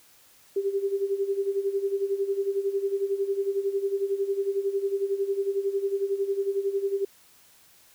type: tone with tremolo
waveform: sine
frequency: 395 Hz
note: G4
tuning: 13 cents sharp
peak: -21 dBFS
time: 0.56-7.05 s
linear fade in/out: 5 ms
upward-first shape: sine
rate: 11 Hz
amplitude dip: 75%
effects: white hiss -57 dBFS RMS until 7.94 s